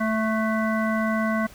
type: harmonic tone with a mistuned harmonic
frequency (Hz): 220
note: A3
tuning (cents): 0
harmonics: 1 / 3 / 5 / 7 / 9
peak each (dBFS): -23 / -28 / -30 / -31 / -33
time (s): 0-1.47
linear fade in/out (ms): 10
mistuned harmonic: 7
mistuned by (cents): -33
effects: pink hiss -48 dBFS RMS until 1.54 s